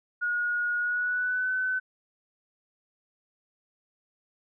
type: tone with pitch glide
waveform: sine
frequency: 1444 to 1513.2 Hz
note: F#6 to F#6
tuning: -43 to +38 cents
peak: -25 dBFS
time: 0.21-1.8 s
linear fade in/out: 20 ms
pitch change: +81 cents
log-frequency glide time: 0.78-1.51 s
effects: none